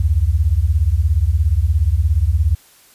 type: beating tone pair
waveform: sine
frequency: 69.3 / 86.3 Hz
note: C#2 / F2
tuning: 0 / -20 cents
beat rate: 17 Hz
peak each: -15 dBFS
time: 0-2.55 s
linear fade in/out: 5 ms
effects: white hiss -49 dBFS RMS until 2.94 s + resampled to 32000 Hz